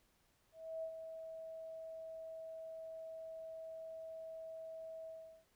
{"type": "tone with ADSR envelope", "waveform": "sine", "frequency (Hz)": 647, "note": "E5", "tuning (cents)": -32, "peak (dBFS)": -39, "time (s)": [0.52, 5.45], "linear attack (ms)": 310, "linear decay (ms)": 79, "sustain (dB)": -7, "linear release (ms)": 380, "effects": ["pink hiss -75 dBFS RMS until 5.55 s"]}